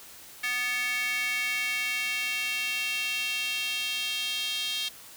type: tone with high-pass filter sweep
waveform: square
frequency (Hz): 247.2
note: B3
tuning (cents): +2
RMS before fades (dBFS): -30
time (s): 0.43-4.89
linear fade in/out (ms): 10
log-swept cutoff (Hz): 2000 to 3300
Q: 4.3
effects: white hiss -48 dBFS RMS until 5.16 s